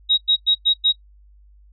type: tone bursts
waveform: sine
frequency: 3802 Hz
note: A#7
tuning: 33 cents sharp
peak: -13 dBFS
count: 5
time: 0.09-0.925 s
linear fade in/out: 20 ms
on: 87 ms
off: 100 ms
effects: noise-tail reverb RT60 0.1 s tail -20 dB re dry + added 50 Hz sine -47 dBFS peak until 1.72 s